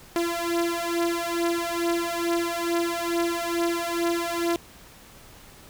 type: beating tone pair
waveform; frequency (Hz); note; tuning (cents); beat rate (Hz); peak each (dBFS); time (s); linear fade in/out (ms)
sawtooth; 339.3 / 341.6; F4 / F4; -50 / -38; 2.3; -23; 0.16-4.56; 0
effects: pink hiss -49 dBFS RMS until 5.69 s